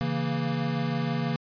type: chord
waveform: square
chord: A# diminished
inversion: first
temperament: equal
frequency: 138.59 / 164.81 / 233.1 Hz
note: C#3 / E3 / A#3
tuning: 0 / 0 / 0 cents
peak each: -31 dBFS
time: 0.01-1.36 s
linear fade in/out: 0 ms
effects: resampled to 11025 Hz